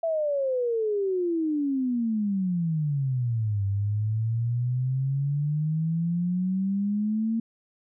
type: exponential two-way sweep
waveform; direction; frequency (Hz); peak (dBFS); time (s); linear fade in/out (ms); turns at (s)
sine; down then up; 670 to 98 to 228.8; -23; 0.03-7.4; 5; 3.65
effects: none